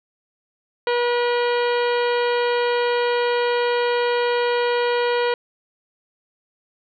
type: harmonic tone with a mistuned harmonic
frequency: 482.7 Hz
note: B4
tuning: 40 cents flat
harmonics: 1 / 2 / 3 / 4 / 5 / 6 / 7 / 8 / 9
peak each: -19 / -25 / -29 / -31 / -33 / -35 / -36 / -37 / -38 dBFS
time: 0.87-5.34 s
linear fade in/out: 2 ms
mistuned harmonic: 7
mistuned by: -77 cents
effects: none